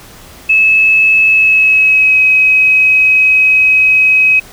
sine tone with pitch glide, 2596 to 2540 Hz, E7 to D#7, -27 to +35 cents, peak -5 dBFS, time 0.49-4.4 s, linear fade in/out 10 ms, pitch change -38 cents, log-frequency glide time 1.29-2.21 s, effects pink hiss -36 dBFS RMS until 4.52 s

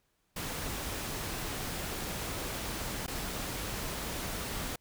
pink noise with dropouts, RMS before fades -37 dBFS, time 0.36-4.76 s, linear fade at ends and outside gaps 5 ms, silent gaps 3.065-3.078 s, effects pink hiss -75 dBFS RMS until 4.8 s

